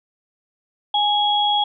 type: tone pair together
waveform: sine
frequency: 830.6 / 3322 Hz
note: G#5 / G#7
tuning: 0 / 0 cents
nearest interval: 2 octaves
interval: 2400 cents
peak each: -18 / -19 dBFS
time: 0.94-1.64 s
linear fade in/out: 5 ms
effects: none